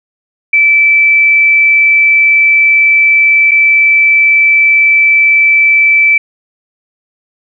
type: tone with dropouts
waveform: sine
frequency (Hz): 2319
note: D7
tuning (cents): -22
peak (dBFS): -4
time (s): 0.53-6.18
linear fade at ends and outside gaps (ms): 5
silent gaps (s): 3.511-3.515
effects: none